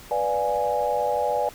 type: chord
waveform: sine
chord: B diminished seventh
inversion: none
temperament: equal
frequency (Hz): 493.9 / 587.3 / 698.5 / 830.6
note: B4 / D5 / F5 / Ab5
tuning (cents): 0 / 0 / 0 / 0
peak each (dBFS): -27 / -26 / -30 / -25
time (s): 0.11-1.49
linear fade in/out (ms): 2
effects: pink hiss -45 dBFS RMS until 1.54 s